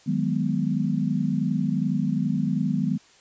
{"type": "chord", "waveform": "sine", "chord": "G# minor seventh", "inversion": "second", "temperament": "equal", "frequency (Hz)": [155.56, 185, 207.7, 246.9], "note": ["D#3", "F#3", "G#3", "B3"], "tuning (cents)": [0, 0, 0, 0], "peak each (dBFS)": -27, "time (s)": [0.06, 2.98], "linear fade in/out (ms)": 20, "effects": ["white hiss -55 dBFS RMS until 3.2 s", "resampled to 16000 Hz"]}